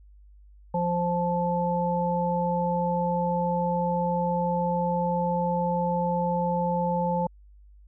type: harmonic tone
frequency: 174.61 Hz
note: F3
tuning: in tune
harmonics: 1 / 3 / 5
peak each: -27 / -28 / -27 dBFS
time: 0.74-7.27 s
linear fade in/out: 5 ms
effects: added 50 Hz sine -49 dBFS peak until 7.87 s